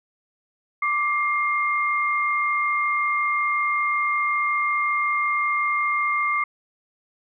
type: tone pair together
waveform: sine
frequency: 1173.6 / 2119 Hz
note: D6 / C7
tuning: -2 / +21 cents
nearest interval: minor seventh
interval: 1023 cents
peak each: -22 / -23 dBFS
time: 0.82-6.44 s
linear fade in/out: 5 ms
effects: none